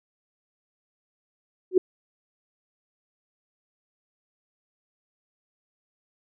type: tone with exponential growth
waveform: sine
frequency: 369.2 Hz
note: F#4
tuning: 4 cents flat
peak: -10 dBFS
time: 1.71-1.78 s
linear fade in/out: 5 ms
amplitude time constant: 15 ms
effects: none